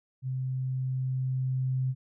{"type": "tone with level ramp", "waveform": "sine", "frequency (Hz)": 130, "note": "C3", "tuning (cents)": -11, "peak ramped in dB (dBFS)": [-29, -25], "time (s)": [0.22, 1.95], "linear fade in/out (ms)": 50, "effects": []}